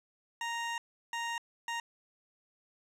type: tone bursts at uneven times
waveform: 20% pulse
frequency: 932.3 Hz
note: A#5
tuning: in tune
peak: -29 dBFS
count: 3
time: 0.41-0.78 / 1.13-1.38 / 1.68-1.8 s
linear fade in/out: 2 ms
effects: low-pass 8000 Hz 12 dB/octave